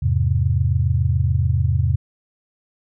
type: chord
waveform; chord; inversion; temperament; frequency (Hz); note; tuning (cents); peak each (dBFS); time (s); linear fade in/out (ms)
sine; E augmented; none; equal with one note detuned; 83.61 / 103.83 / 130.81; E2 / G#2 / B#2; +25 / 0 / 0; -19 / -20 / -20; 0.02-1.96; 10
effects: none